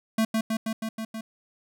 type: tone with echo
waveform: square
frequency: 222 Hz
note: A3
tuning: 16 cents sharp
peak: -21 dBFS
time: 0.18-0.25 s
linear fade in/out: 5 ms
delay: 160 ms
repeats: 6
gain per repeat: -2 dB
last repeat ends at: 1.21 s
effects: none